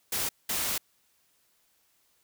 white noise bursts at uneven times, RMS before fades -30 dBFS, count 2, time 0.12-0.29 / 0.49-0.78 s, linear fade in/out 5 ms, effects white hiss -69 dBFS RMS until 2.23 s

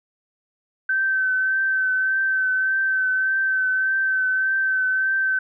sine tone with vibrato, 1539 Hz, G6, 32 cents flat, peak -18 dBFS, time 0.89-5.39 s, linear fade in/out 5 ms, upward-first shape triangle, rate 1.7 Hz, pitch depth 27 cents each way, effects none

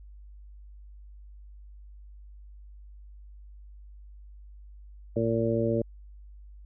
harmonic tone, 114.4 Hz, A#2, 32 cents flat, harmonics 1 / 2 / 3 / 4 / 5, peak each -30 / -30 / -30 / -30 / -30 dBFS, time 5.16-5.82 s, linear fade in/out 5 ms, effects added 50 Hz sine -45 dBFS peak until 6.65 s

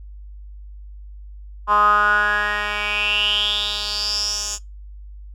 10% pulse tone with band-pass filter sweep, 207.7 Hz, G#3, in tune, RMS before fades -20 dBFS, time 1.67-4.59 s, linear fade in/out 50 ms, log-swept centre 1100 to 6700 Hz, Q 8, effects noise-tail reverb RT60 0.2 s tail -22 dB re dry + added 50 Hz sine -35 dBFS peak until 5.34 s

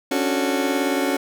30% pulse chord, D major seventh, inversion third, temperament just, 275.3 / 293.7 / 367.1 / 440.5 Hz, C#4 / D4 / F#4 / A4, -12 / 0 / -14 / +2 cents, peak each -20 / -25 / -23 / -26 dBFS, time 0.11-1.17 s, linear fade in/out 5 ms, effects none

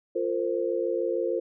sine chord, F suspended fourth, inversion none, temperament equal with one note detuned, 349.2 / 456.6 / 523.3 Hz, F4 / Bb4 / C5, 0 / -36 / 0 cents, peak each -29 dBFS, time 0.15-1.4 s, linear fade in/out 10 ms, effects none

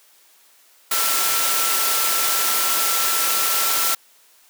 sine tone in noise, 1344 Hz, E6, 33 cents sharp, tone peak -27 dBFS, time 0.91-3.95 s, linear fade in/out 5 ms, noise white, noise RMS -20 dBFS, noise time 0.91-3.95 s, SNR -10 dB, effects white hiss -54 dBFS RMS until 4.49 s + high-pass 400 Hz 12 dB/octave

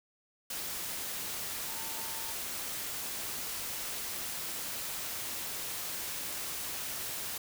sine tone in noise, 900 Hz, A5, 39 cents sharp, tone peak -48 dBFS, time 1.68-2.32 s, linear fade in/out 5 ms, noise white, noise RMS -38 dBFS, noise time 0.5-7.38 s, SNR -13 dB, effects none

